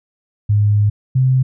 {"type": "tone pair in turn", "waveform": "sine", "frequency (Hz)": [103.83, 129.97], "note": ["G#2", "C3"], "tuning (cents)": [0, -11], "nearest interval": "major third", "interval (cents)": 389, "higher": "second", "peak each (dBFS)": -10, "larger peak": "neither", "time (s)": [[0.49, 0.9], [1.15, 1.43]], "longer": "first", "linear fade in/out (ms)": 10, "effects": []}